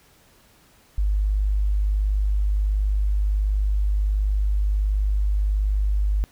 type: tone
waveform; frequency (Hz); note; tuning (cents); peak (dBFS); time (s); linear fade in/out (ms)
sine; 50.7; G#1; -41; -18; 0.98-6.24; 0
effects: pink hiss -56 dBFS RMS until 6.31 s